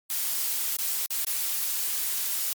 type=noise with dropouts; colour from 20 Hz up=blue; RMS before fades=-28 dBFS; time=0.1-2.53 s; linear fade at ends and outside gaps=1 ms; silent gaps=0.768-0.786 / 1.061-1.105 / 1.248-1.268 s; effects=MP3 96 kbps